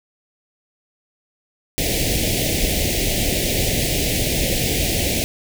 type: band-stop noise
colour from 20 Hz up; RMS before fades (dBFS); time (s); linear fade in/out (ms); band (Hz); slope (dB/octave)
pink; -20; 1.78-5.24; 0; 700 to 2000; 48
effects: none